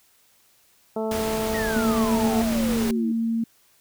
harmonic tone, 220 Hz, A3, in tune, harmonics 1 / 2 / 3 / 4 / 5 / 6, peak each -29 / -27 / -30 / -34 / -45 / -43 dBFS, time 0.96-2.42 s, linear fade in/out 5 ms
pink noise, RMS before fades -31 dBFS, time 1.11-2.91 s, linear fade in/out 2 ms
sine exponential sweep, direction down, 1931 to 304.1 Hz, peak -29 dBFS, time 1.54-3.12 s, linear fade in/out 5 ms
sine tone, 228 Hz, A#3, 38 cents flat, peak -21 dBFS, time 1.76-3.44 s, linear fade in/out 5 ms
effects white hiss -60 dBFS RMS until 3.8 s

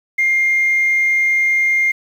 sine tone, 2115 Hz, C7, 18 cents sharp, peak -11 dBFS, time 0.18-1.92 s, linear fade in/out 10 ms, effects tanh soft clip ceiling -8 dBFS + 7-bit

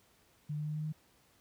sine tone with pitch steps, 149.5 / 150.8 / 152.11 / 153.44 / 154.77 Hz, D3 / D3 / D#3 / D#3 / D#3, +31 / +46 / -39 / -24 / -9 cents, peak -34 dBFS, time 0.49-0.925 s, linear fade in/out 10 ms, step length 87 ms, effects pink hiss -67 dBFS RMS until 1.4 s + high-pass 60 Hz 12 dB/octave

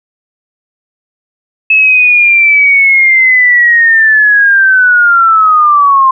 sine linear sweep, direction down, 2600 to 1046.5 Hz, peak -3 dBFS, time 1.7-6.11 s, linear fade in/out 5 ms, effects none

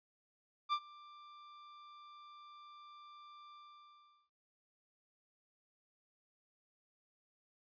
45% pulse tone with ADSR envelope, 1182 Hz, D6, 11 cents sharp, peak -30 dBFS, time 0.69-4.3 s, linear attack 38 ms, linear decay 64 ms, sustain -24 dB, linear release 770 ms, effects resampled to 11025 Hz

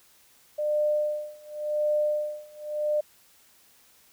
sine tone with tremolo, 600 Hz, D5, 37 cents sharp, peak -21 dBFS, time 0.58-3.01 s, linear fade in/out 10 ms, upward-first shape sine, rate 0.91 Hz, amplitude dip 95%, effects white hiss -59 dBFS RMS until 4.12 s

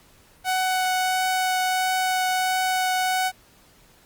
sawtooth tone with vibrato, 744 Hz, F#5, 9 cents sharp, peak -17 dBFS, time 0.44-3.32 s, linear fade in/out 50 ms, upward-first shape triangle, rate 1.5 Hz, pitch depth 8 cents each way, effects pink hiss -55 dBFS RMS until 4.05 s + Opus 48 kbps

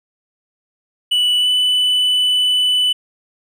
triangle tone with pitch glide, 2960 to 2989 Hz, F#7 to F#7, 0 to +17 cents, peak -11 dBFS, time 1.11-2.93 s, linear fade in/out 10 ms, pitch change +17 cents, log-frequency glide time 1.39-1.48 s, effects none

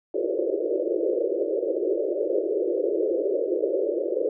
pink band-pass noise, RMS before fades -25 dBFS, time 0.14-4.29 s, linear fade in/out 2 ms, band 330 to 580 Hz, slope 96 dB/octave, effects none

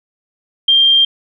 sine tone, 3185 Hz, G7, 27 cents sharp, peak -7 dBFS, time 0.68-1.05 s, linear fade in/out 5 ms, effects none

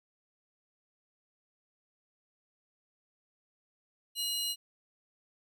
sawtooth tone pair together, 2880 / 4073 Hz, F#7 / C8, -47 / -47 cents, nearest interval tritone, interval 600 cents, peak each -32 / -31 dBFS, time 4.15-4.56 s, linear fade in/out 50 ms, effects none

